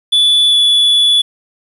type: tone with pitch glide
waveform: triangle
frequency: 3458 to 3432 Hz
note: A7 to A7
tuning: -31 to -44 cents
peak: -6 dBFS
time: 0.12-1.22 s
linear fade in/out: 10 ms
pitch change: -13 cents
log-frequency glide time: 0.49-0.55 s
effects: resampled to 32000 Hz + 7-bit